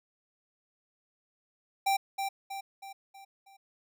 square tone with echo, 784 Hz, G5, in tune, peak -25 dBFS, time 1.86-1.97 s, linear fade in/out 10 ms, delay 320 ms, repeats 5, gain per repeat -6 dB, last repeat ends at 3.57 s, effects none

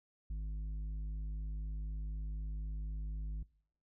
sine tone with tanh clipping, 52 Hz, G#1, 3 cents sharp, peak -38 dBFS, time 0.3-3.43 s, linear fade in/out 5 ms, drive 7 dB, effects noise-tail reverb RT60 0.6 s tail -23 dB re dry

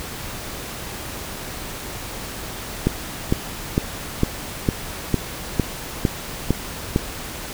click train, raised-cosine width 3 ms, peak -3 dBFS, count 10, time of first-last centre 2.87-6.961 s, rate 2.2 Hz, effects pink hiss -32 dBFS RMS until 7.53 s

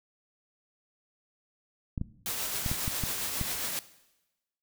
clicks, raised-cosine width 5 ms, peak -19 dBFS, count 7, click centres 1.978 / 2.014 / 2.662 / 2.715 / 2.879 / 3.037 / 3.413 s
white noise with tremolo, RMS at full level -32 dBFS, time 2.26-3.79 s, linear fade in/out 0 ms, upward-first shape triangle, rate 7.4 Hz, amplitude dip 35%
effects noise-tail reverb RT60 1.0 s tail -17 dB re dry

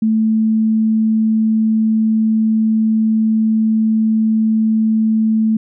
sine tone, 220 Hz, A3, in tune, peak -11 dBFS, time 0.02-5.57 s, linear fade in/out 5 ms, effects none

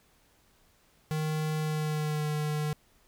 square tone with pitch glide, 155 to 151.11 Hz, D#3 to D3, -6 to +50 cents, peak -29 dBFS, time 1.11-2.73 s, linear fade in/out 0 ms, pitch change -44 cents, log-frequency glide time 1.59-2.28 s, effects pink hiss -65 dBFS RMS until 3.07 s

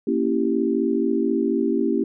sine chord, A# diminished seventh, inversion none, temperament equal with one note detuned, 233.1 / 277.2 / 331.7 / 392 Hz, A#3 / C#4 / E4 / G4, 0 / 0 / +11 / 0 cents, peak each -24 dBFS, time 0.07-2.04 s, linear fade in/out 5 ms, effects none

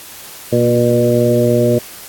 harmonic tone with a mistuned harmonic, 120 Hz, B2, 49 cents flat, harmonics 1 / 2 / 3 / 4 / 5, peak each -16 / -16 / -16 / -16 / -16 dBFS, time 0.52-1.79 s, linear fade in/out 10 ms, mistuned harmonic 2, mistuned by -22 cents, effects white hiss -34 dBFS RMS until 2.08 s + AAC 64 kbps

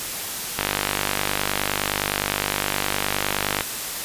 click train, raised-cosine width 0.3 ms, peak -4 dBFS, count 151, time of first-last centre 0.59-3.608 s, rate 49.7 Hz, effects white hiss -29 dBFS RMS until 4.04 s + resampled to 32000 Hz

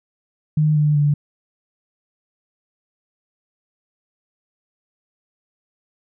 sine tone with pitch steps, 152.9 / 149.49 / 146.16 Hz, D#3 / D3 / D3, -30 / +31 / -8 cents, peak -13 dBFS, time 0.57-1.14 s, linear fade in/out 5 ms, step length 190 ms, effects none

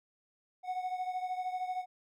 triangle beating tone pair, 734 / 747 Hz, F#5 / F#5, -14 / +16 cents, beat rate 13 Hz, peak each -33 / -38 dBFS, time 0.63-1.86 s, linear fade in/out 50 ms, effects none

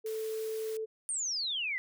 sine tone, 440 Hz, A4, in tune, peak -33 dBFS, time 0.04-0.86 s, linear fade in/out 20 ms
white high-pass noise, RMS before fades -49 dBFS, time 0.06-0.77 s, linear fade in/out 2 ms, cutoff 1100 Hz, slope 12 dB/octave
sine exponential sweep, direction down, 9180 to 1954 Hz, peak -31 dBFS, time 1.09-1.78 s, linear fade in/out 0 ms
effects none

